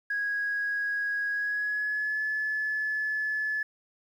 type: tone with pitch glide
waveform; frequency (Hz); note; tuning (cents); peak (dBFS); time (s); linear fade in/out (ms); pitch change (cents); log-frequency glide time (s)
sine; 1654 to 1723.2; G#6 to A6; -8 to -37; -26; 0.1-3.63; 5; +71; 1.31-2.22
effects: tanh soft clip ceiling -22 dBFS + 10-bit